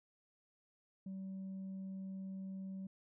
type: tone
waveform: sine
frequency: 191.3 Hz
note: G3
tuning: 42 cents flat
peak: -40 dBFS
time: 1.06-2.87 s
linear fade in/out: 5 ms
effects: tanh soft clip ceiling -41 dBFS